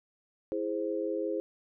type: chord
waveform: sine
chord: E augmented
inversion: none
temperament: equal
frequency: 329.6 / 415.3 / 523.3 Hz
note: E4 / G#4 / B#4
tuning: 0 / 0 / 0 cents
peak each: -34 dBFS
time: 0.52-1.4 s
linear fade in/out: 0 ms
effects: none